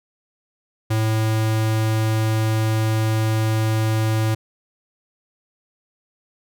square tone, 110 Hz, A2, in tune, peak -18 dBFS, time 0.9-4.35 s, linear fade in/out 10 ms, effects none

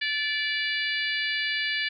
harmonic tone, 581 Hz, D5, 19 cents flat, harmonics 3 / 4 / 5 / 6 / 7 / 8, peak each -29 / -31 / -33 / -35 / -36 / -37 dBFS, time 0.01-1.89 s, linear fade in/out 10 ms, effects none

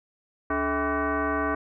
sine tone with frequency modulation, 431.4 Hz, A4, 34 cents flat, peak -23 dBFS, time 0.5-1.55 s, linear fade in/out 5 ms, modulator 360 Hz, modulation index 3.3, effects none

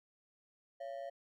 triangle ring-modulated tone, 620 Hz, D#5, 6 cents flat, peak -36 dBFS, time 0.8-1.1 s, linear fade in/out 10 ms, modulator 61.9 Hz, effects none

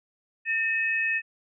sine tone pair together, 1811 / 2558 Hz, A6 / D#7, +49 / +47 cents, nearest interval tritone, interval 598 cents, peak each -26 dBFS, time 0.45-1.22 s, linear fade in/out 50 ms, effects none

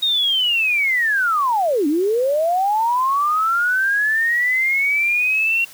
sine linear two-way sweep, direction down then up, 3758 to 277.2 to 2756 Hz, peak -15 dBFS, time 0.02-5.65 s, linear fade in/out 10 ms, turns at 1.87 s, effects white hiss -42 dBFS RMS until 5.73 s + high-pass 80 Hz 12 dB/octave

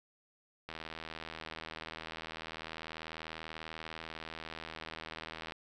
click train, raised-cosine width 0.3 ms, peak -26 dBFS, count 389, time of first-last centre 0.69-5.522 s, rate 80.3 Hz, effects none

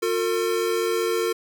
square tone pair together, 357.9 / 453 Hz, F4 / A#4, +42 / -50 cents, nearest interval major third, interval 408 cents, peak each -26 / -24 dBFS, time 0.02-1.33 s, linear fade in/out 10 ms, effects none

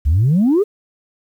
sine exponential sweep, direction up, 65.41 to 440.7 Hz, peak -9 dBFS, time 0.05-0.64 s, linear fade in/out 20 ms, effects tanh soft clip ceiling -8 dBFS + 8-bit

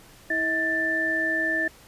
sine tone cluster, 323.8 / 640 / 1770 Hz, E4 / D#5 / A6, -31 / +49 / +10 cents, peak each -31 / -32 / -23 dBFS, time 0.3-1.68 s, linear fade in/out 5 ms, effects pink hiss -51 dBFS RMS until 1.87 s + resampled to 32000 Hz

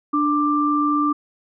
sine tone pair together, 295.2 / 1181 Hz, D4 / D6, +9 / +9 cents, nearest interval 2 octaves, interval 2400 cents, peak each -19 dBFS, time 0.13-1.13 s, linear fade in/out 10 ms, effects none

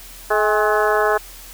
harmonic tone with a mistuned harmonic, 213.1 Hz, G#3, 45 cents sharp, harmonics 2 / 3 / 4 / 5 / 6 / 7 / 8, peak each -19 / -21 / -22 / -23 / -24 / -24 / -25 dBFS, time 0.3-1.18 s, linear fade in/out 10 ms, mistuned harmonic 4, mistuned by -58 cents, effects added 40 Hz sine -41 dBFS peak until 1.53 s + white hiss -40 dBFS RMS until 1.53 s

